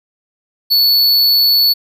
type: tone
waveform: square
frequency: 4435 Hz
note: C#8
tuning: in tune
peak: -9 dBFS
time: 0.7-1.74 s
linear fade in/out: 20 ms
effects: none